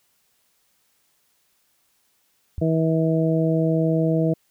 sine tone with exponential decay, 83.5 Hz, E2, 23 cents sharp, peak -21 dBFS, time 2.58-2.65 s, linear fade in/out 0 ms, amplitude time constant 15 ms
harmonic tone, 161.2 Hz, E3, 38 cents flat, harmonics 1 / 2 / 3 / 4, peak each -20 / -23 / -25 / -26 dBFS, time 2.61-4.34 s, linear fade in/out 10 ms
effects white hiss -66 dBFS RMS until 4.5 s

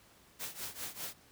white noise with tremolo, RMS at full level -39 dBFS, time 0.39-1.14 s, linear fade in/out 20 ms, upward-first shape triangle, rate 5 Hz, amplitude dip 90%, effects pink hiss -62 dBFS RMS until 1.31 s + high-pass 60 Hz 12 dB/octave

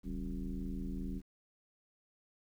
sine tone with frequency modulation, 110 Hz, A2, in tune, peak -36 dBFS, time 0.03-1.22 s, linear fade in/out 50 ms, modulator 81.8 Hz, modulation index 2.2, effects 11-bit

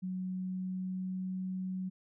sine tone with pitch glide, 185 to 186.39 Hz, F#3 to F#3, 0 to +13 cents, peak -34 dBFS, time 0.02-1.9 s, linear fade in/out 20 ms, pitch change +13 cents, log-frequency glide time 0.16-1.4 s, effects none

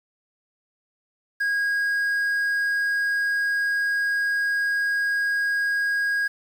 triangle tone with quantisation, 1639 Hz, G#6, 23 cents flat, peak -19 dBFS, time 1.4-6.28 s, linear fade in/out 10 ms, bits 8, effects none

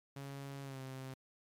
sawtooth tone with pitch glide, 138.59 to 132.03 Hz, C#3 to C3, 0 to +16 cents, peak -40 dBFS, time 0.16-1.14 s, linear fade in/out 5 ms, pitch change -84 cents, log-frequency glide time 0.63-0.8 s, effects MP3 96 kbps

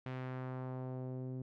sawtooth tone with low-pass filter sweep, 128.8 Hz, C3, 27 cents flat, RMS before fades -42 dBFS, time 0.06-1.42 s, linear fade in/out 2 ms, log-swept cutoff 2600 to 330 Hz, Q 1.1, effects none

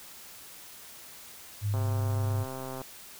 sine tone, 103 Hz, G#2, 14 cents flat, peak -26 dBFS, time 1.61-2.46 s, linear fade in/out 50 ms
click train, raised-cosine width 1 ms, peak -25 dBFS, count 142, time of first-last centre 1.74-2.816 s, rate 131 Hz
effects white hiss -48 dBFS RMS until 3.19 s

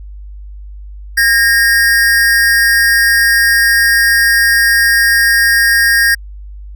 square tone pair together, 1626.2 / 1853 Hz, G#6 / A#6, -37 / -11 cents, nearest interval major second, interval 226 cents, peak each -11 dBFS, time 1.17-6.15 s, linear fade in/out 10 ms, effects added 50 Hz sine -27 dBFS peak until 6.75 s

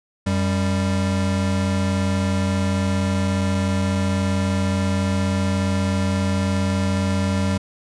square tone pair together, 92.45 / 196 Hz, F#2 / G3, -1 / 0 cents, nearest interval octave + minor second, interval 1301 cents, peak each -22 dBFS, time 0.26-7.58 s, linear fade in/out 10 ms, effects resampled to 22050 Hz

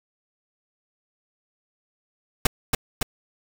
pink noise with echo, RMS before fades -17 dBFS, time 2.45-2.47 s, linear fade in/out 5 ms, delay 280 ms, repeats 2, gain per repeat -3 dB, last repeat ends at 3.03 s, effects none

